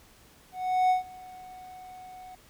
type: tone with ADSR envelope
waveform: triangle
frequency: 739 Hz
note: F#5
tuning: 2 cents flat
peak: -17 dBFS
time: 0.52-2.35 s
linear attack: 380 ms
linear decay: 130 ms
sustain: -24 dB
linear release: 4 ms
effects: pink hiss -57 dBFS RMS until 2.49 s